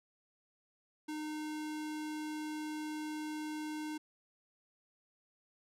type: tone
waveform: square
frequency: 306 Hz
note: D#4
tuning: 29 cents flat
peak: -39 dBFS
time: 1.08-3.98 s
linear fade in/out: 10 ms
effects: low-pass 12000 Hz 12 dB/octave